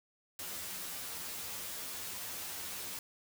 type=noise with comb filter; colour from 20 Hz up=white; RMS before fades=-42 dBFS; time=0.39-2.99 s; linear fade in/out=2 ms; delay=11 ms; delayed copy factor=+1; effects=none